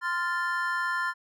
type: chord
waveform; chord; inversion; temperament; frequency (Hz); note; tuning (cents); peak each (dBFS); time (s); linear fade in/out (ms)
triangle; F major; second; equal with one note detuned; 1037.5 / 1396.9 / 1760; C6 / F6 / A6; -15 / 0 / 0; -29; 0.01-1.14; 50
effects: none